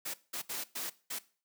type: noise bursts at uneven times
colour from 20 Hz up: white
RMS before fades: -38 dBFS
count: 5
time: 0.05-0.14 / 0.33-0.42 / 0.49-0.64 / 0.75-0.9 / 1.1-1.19 s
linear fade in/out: 10 ms
effects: noise-tail reverb RT60 0.4 s tail -19 dB re dry + high-pass 200 Hz 12 dB/octave